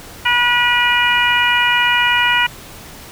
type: harmonic tone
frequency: 484.3 Hz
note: B4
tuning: 34 cents flat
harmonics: 2 / 3 / 4 / 5 / 6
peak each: -18 / -18 / -18 / -18 / -18 dBFS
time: 0.25-2.47 s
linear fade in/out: 10 ms
effects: pink hiss -36 dBFS RMS until 3.11 s